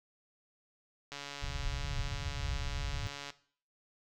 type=click train; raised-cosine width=0.2 ms; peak=-25 dBFS; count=311; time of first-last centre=1.12-3.303 s; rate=142 Hz
type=low-pass noise; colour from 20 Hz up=pink; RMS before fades=-37 dBFS; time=1.42-3.07 s; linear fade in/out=0 ms; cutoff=150 Hz; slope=48 dB/octave
effects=noise-tail reverb RT60 0.5 s tail -17 dB re dry